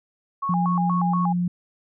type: tone with vibrato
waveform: sine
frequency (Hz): 950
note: A#5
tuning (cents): +33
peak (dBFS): -23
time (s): 0.42-1.33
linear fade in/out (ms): 10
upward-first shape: square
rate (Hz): 4.2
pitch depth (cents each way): 260
type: tone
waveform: sine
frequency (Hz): 176.5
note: F3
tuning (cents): +19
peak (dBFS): -20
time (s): 0.49-1.48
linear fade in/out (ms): 5
effects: none